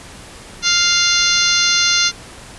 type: harmonic tone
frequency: 698.5 Hz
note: F5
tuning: in tune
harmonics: 2 / 3 / 4 / 5 / 6 / 7 / 8 / 9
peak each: -20 / -22 / -22 / -20 / -18 / -22 / -22 / -20 dBFS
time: 0.62-2.12 s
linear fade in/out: 50 ms
effects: pink hiss -37 dBFS RMS until 2.58 s + resampled to 24000 Hz